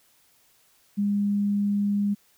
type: tone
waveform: sine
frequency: 203.2 Hz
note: G#3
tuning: 38 cents flat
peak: -21 dBFS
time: 0.97-2.15 s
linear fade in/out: 20 ms
effects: white hiss -62 dBFS RMS until 2.37 s